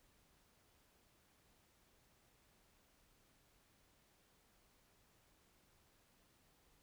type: silence
effects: pink hiss -73 dBFS RMS until 6.82 s